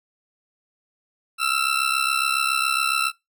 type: ring-modulated tone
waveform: 20% pulse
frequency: 1336 Hz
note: E6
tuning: 23 cents sharp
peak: -12 dBFS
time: 1.38-3.12 s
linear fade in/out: 50 ms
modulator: 33.6 Hz
effects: noise-tail reverb RT60 0.2 s tail -22 dB re dry